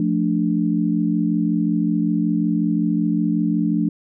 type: chord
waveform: sine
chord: D minor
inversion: first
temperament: equal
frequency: 174.61 / 220 / 293.7 Hz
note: F3 / A3 / D4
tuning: 0 / 0 / 0 cents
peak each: -21 dBFS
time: 0-3.89 s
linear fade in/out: 2 ms
effects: none